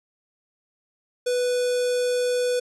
square tone with notch filter, 493.9 Hz, B4, in tune, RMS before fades -23 dBFS, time 1.26-2.6 s, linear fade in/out 10 ms, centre 1900 Hz, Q 1, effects resampled to 24000 Hz

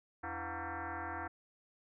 sine tone with frequency modulation, 332.9 Hz, E4, 17 cents sharp, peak -38 dBFS, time 0.23-1.28 s, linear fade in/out 10 ms, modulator 208 Hz, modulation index 7, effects none

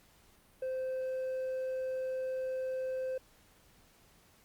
sine tone with hard clipping, 519 Hz, C5, 14 cents flat, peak -34 dBFS, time 0.62-3.18 s, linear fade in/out 5 ms, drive 2 dB, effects pink hiss -64 dBFS RMS until 4.44 s + Opus 48 kbps

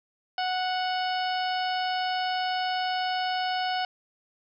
harmonic tone, 738 Hz, F#5, 5 cents flat, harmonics 1 / 2 / 3 / 4 / 5 / 6 / 7, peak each -27 / -34 / -40 / -35 / -44 / -40 / -40 dBFS, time 0.38-3.85 s, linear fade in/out 2 ms, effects none

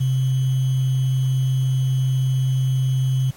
sine tone with sample-and-hold, 130.81 Hz, C3, in tune, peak -16 dBFS, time 0-3.31 s, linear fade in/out 10 ms, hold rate 3150 Hz, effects pink hiss -47 dBFS RMS until 3.36 s + MP3 64 kbps

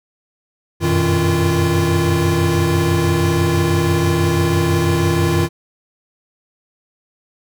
square tone cluster, 89.9 / 96 / 120.1 / 157.9 / 343.9 Hz, F#2 / G2 / B2 / D#3 / F4, -49 / -36 / -48 / +26 / -27 cents, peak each -20 / -26 / -26 / -19 / -19 dBFS, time 0.8-5.49 s, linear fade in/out 50 ms, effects none

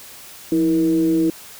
sine tone with frequency modulation, 324.1 Hz, E4, 29 cents flat, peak -14 dBFS, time 0.52-1.3 s, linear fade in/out 2 ms, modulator 150 Hz, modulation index 0.47, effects white hiss -40 dBFS RMS until 1.59 s

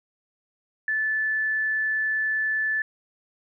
sine tone, 1745 Hz, A6, 15 cents flat, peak -22 dBFS, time 0.88-2.82 s, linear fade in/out 2 ms, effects none

